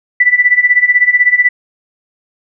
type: tone with tremolo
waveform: sine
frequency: 1975.5 Hz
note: B6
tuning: in tune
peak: -3 dBFS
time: 0.2-1.49 s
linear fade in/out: 5 ms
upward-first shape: sine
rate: 16 Hz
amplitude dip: 85%
effects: none